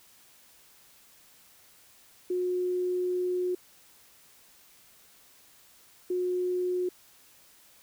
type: tone pair in turn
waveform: sine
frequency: 361.8 / 361.8 Hz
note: F#4 / F#4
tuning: -39 / -39 cents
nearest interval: unison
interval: 0 cents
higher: neither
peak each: -26 dBFS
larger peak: neither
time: 2.3-3.55 / 6.1-6.89 s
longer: first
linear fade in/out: 5 ms
effects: white hiss -58 dBFS RMS until 7.82 s